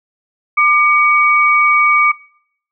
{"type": "tone pair together", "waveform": "sine", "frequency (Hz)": [1196, 2258], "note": ["D6", "C#7"], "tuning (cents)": [31, 31], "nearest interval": "major seventh", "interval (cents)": 1100, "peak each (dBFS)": -11, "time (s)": [0.57, 2.12], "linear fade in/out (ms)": 10, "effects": ["noise-tail reverb RT60 0.7 s tail -24 dB re dry"]}